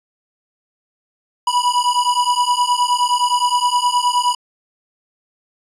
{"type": "beating tone pair", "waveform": "square", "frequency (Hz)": [975, 984.6], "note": ["B5", "B5"], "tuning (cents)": [-23, -6], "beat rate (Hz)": 9.6, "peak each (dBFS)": [-18, -18], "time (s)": [1.47, 4.35], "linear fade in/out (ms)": 5, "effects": ["resampled to 24000 Hz"]}